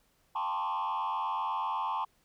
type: tone with frequency modulation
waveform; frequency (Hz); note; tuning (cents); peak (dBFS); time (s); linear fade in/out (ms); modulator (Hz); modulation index
sine; 972; B5; -28; -27; 0.35-2.05; 10; 88.1; 1.8
effects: tanh soft clip ceiling -29 dBFS + pink hiss -70 dBFS RMS until 2.24 s